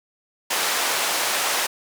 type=band-pass noise; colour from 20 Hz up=pink; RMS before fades=-23 dBFS; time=0.5-1.67 s; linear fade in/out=10 ms; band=690 to 14000 Hz; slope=12 dB/octave; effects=none